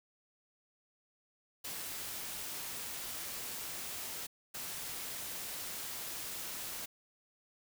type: noise bursts at uneven times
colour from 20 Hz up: white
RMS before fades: -42 dBFS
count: 2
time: 1.64-4.27 / 4.54-6.86 s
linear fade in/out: 10 ms
effects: none